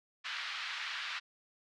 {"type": "band-pass noise", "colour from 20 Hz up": "pink", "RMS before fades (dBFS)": -40, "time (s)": [0.24, 1.2], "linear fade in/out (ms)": 20, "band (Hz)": [1300, 4200], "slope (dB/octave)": 24, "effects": []}